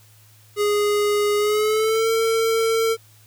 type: tone with pitch glide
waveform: square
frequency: 413.9 to 451.4 Hz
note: G#4 to A4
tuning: -6 to +44 cents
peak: -18 dBFS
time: 0.56-2.97 s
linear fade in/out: 50 ms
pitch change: +150 cents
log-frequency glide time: 1.37-2.08 s
effects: added 107 Hz sine -51 dBFS peak until 3.26 s + white hiss -54 dBFS RMS until 3.26 s